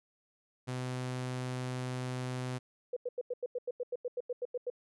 sawtooth tone, 126.9 Hz, B2, 47 cents sharp, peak -31 dBFS, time 0.67-2.59 s, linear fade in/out 20 ms
sine tone bursts, 492.4 Hz, B4, 5 cents flat, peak -32 dBFS, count 15, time 2.93-4.701 s, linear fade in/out 5 ms, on 35 ms, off 89 ms
effects resampled to 24000 Hz

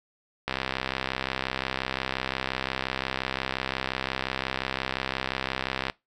click train, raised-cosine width 0.3 ms, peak -11 dBFS, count 357, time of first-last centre 0.48-5.899 s, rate 65.7 Hz, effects noise-tail reverb RT60 0.2 s tail -21 dB re dry

